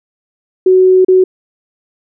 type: tone with dropouts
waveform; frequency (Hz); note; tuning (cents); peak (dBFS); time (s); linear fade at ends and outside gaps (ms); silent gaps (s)
sine; 372.3; F#4; +11; -4; 0.66-1.24; 5; 1.048-1.083
effects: none